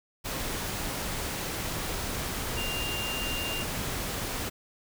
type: tone in noise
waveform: sine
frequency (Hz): 2794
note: F7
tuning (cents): 0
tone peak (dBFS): -33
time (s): 2.56-3.64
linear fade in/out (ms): 20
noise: pink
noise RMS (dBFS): -33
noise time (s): 0.24-4.5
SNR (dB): -3
effects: none